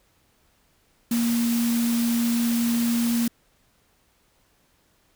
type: tone in noise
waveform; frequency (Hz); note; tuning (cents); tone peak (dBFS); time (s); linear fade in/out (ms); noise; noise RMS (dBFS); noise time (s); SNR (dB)
sine; 234.5; A#3; +11; -20; 1.11-3.28; 5; white; -32; 1.11-3.28; +9
effects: pink hiss -64 dBFS RMS until 5.15 s